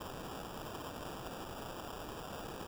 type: noise with sample-and-hold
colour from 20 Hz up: white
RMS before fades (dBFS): -45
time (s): 0-2.67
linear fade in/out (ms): 10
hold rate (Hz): 2100
effects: none